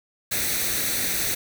white noise with comb filter, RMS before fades -25 dBFS, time 0.31-1.35 s, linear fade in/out 10 ms, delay 0.49 ms, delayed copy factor +0.6, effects none

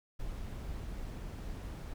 brown noise, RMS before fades -41 dBFS, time 0.19-1.94 s, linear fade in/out 10 ms, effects none

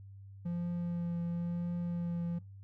triangle tone with vibrato, 172.5 Hz, F3, 21 cents flat, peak -31 dBFS, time 0.45-2.39 s, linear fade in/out 10 ms, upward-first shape triangle, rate 0.97 Hz, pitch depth 16 cents each way, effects noise-tail reverb RT60 0.3 s tail -24 dB re dry + added 98 Hz sine -48 dBFS peak until 2.63 s

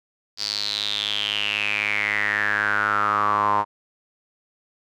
sawtooth tone with band-pass filter sweep, 103.83 Hz, G#2, in tune, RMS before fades -23 dBFS, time 0.37-3.65 s, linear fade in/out 50 ms, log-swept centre 4800 to 960 Hz, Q 8.4, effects none

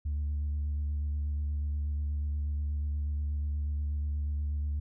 sine tone with vibrato, 73.42 Hz, D2, in tune, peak -27 dBFS, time 0.05-4.8 s, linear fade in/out 10 ms, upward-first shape square, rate 8.3 Hz, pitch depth 18 cents each way, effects tanh soft clip ceiling -27 dBFS

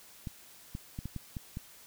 clicks, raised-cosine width 5 ms, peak -25 dBFS, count 7, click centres 0.272 / 0.751 / 0.989 / 1.056 / 1.163 / 1.368 / 1.571 s, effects white hiss -55 dBFS RMS until 1.86 s

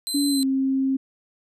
25% pulse tone, 4073 Hz, C8, 47 cents flat, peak -21 dBFS, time 0.07-0.43 s, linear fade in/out 0 ms
sine tone with pitch glide, 284.7 to 267.2 Hz, C#4 to C4, +46 to +36 cents, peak -19 dBFS, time 0.14-0.97 s, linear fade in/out 10 ms, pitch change -110 cents, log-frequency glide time 0.29-0.43 s
effects none

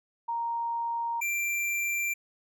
sine / square tone pair in turn, 932.3 / 2359 Hz, A#5 / D7, 0 / +7 cents, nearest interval octave + major third, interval 1607 cents, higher second, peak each -28 dBFS, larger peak neither, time 0.28-1.21 / 1.21-2.14 s, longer neither, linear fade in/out 10 ms, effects none

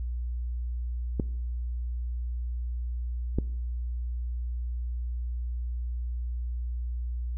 clicks, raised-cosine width 3 ms, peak -13 dBFS, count 2, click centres 1.198 / 3.386 s, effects noise-tail reverb RT60 0.7 s tail -21 dB re dry + added 60 Hz sine -29 dBFS peak until 7.37 s

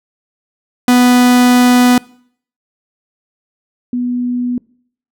45% pulse / sine tone pair in turn, 247.3 / 245.7 Hz, B3 / B3, +3 / -9 cents, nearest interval unison, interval 12 cents, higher first, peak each -6 / -14 dBFS, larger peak first, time 0.88-1.98 / 3.93-4.58 s, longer first, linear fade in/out 2 ms, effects noise-tail reverb RT60 0.6 s tail -24 dB re dry

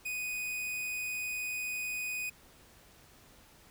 45% pulse tone, 2489 Hz, D#7, in tune, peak -34 dBFS, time 0.05-2.3 s, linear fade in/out 10 ms, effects pink hiss -59 dBFS RMS until 3.7 s

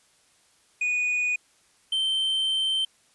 triangle tone pair in turn, 2469 / 3111 Hz, D#7 / G7, -14 / -14 cents, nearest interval major third, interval 400 cents, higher second, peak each -21 dBFS, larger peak neither, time 0.81-1.36 / 1.92-2.85 s, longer second, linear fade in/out 5 ms, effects white hiss -62 dBFS RMS until 3.14 s + resampled to 24000 Hz

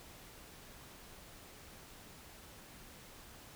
silence, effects pink hiss -55 dBFS RMS until 3.55 s

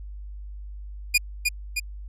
sawtooth tone with echo, 2436 Hz, D#7, 37 cents flat, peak -12 dBFS, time 1.14-1.18 s, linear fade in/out 10 ms, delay 310 ms, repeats 2, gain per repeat -4 dB, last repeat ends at 1.8 s, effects added 50 Hz sine -35 dBFS peak until 2.08 s + resampled to 32000 Hz

